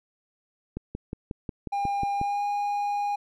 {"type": "click train", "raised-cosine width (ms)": 3, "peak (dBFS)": -19, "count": 9, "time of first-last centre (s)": [0.77, 2.214], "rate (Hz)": 5.54}
{"type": "tone with pitch glide", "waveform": "triangle", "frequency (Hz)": [804, 817.6], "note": ["G5", "G#5"], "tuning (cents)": [44, -27], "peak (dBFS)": -23, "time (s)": [1.72, 3.16], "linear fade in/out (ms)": 10, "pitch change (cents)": 29, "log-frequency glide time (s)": [2.14, 2.44]}
{"effects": []}